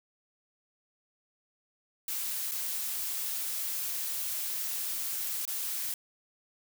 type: noise with dropouts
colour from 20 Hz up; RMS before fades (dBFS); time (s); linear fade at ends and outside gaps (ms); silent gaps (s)
blue; -34; 2.08-5.94; 2; 2.513-2.518 / 5.453-5.477
effects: none